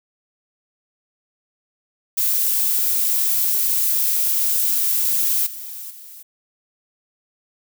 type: noise with level steps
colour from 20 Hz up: violet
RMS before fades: -19 / -33 / -40 dBFS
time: 2.17-6.23 s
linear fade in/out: 10 ms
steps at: 5.46 / 5.9 s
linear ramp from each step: 10 ms
effects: none